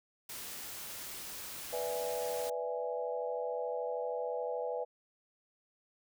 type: noise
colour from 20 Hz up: white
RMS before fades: -44 dBFS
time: 0.29-2.5 s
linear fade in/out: 5 ms
type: chord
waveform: sine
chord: E dominant seventh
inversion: second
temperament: equal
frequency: 493.9 / 587.3 / 659.3 / 830.6 Hz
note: B4 / D5 / E5 / G#5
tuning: 0 / 0 / 0 / 0 cents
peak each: -36 / -41 / -41 / -42 dBFS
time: 1.72-4.85 s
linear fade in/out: 20 ms
effects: none